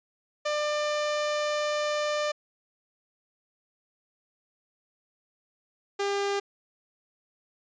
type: tone pair in turn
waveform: sawtooth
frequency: 597 / 400.6 Hz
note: D5 / G4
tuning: +28 / +38 cents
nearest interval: perfect fifth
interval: 690 cents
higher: first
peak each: -22 dBFS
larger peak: neither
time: 0.45-2.32 / 5.99-6.4 s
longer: first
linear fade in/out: 10 ms
effects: resampled to 16000 Hz